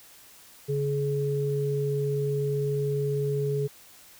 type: tone pair together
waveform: sine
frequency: 141.1 / 422.8 Hz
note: C#3 / G#4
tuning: +31 / +31 cents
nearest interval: octave + perfect fifth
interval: 1900 cents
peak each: -27 dBFS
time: 0.68-3.68 s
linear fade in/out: 20 ms
effects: white hiss -52 dBFS RMS until 4.19 s